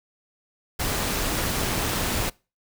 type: noise with amplitude modulation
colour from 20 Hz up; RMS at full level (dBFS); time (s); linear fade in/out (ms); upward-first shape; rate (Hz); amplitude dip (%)
pink; -24; 0.79-2.3; 10; sine; 204; 40
effects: noise-tail reverb RT60 0.3 s tail -24 dB re dry